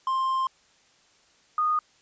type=tone pair in turn; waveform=triangle / sine; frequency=1053 / 1233.4 Hz; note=C6 / D#6; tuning=+11 / -16 cents; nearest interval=minor third; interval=273 cents; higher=second; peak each=-21 dBFS; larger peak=neither; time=0.07-0.47 / 1.58-1.79 s; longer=first; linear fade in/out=2 ms; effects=white hiss -61 dBFS RMS until 2.01 s + resampled to 16000 Hz